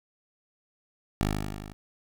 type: tone with level ramp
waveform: 10% pulse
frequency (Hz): 51.3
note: G#1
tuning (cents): -21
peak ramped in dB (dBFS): -15 to -34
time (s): 1.21-1.73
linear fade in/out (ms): 0
effects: none